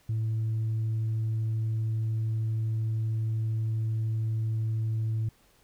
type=tone; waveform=sine; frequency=110.9 Hz; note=A2; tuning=14 cents sharp; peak=-24 dBFS; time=0.09-5.29 s; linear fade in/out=5 ms; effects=tanh soft clip ceiling -24 dBFS + pink hiss -63 dBFS RMS until 5.63 s